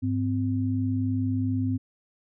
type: tone pair together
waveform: sine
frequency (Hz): 102.65 / 258.2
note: G#2 / C4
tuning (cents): -20 / -23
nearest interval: octave + major third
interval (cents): 1597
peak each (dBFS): -26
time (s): 0.02-1.78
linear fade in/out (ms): 20
effects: none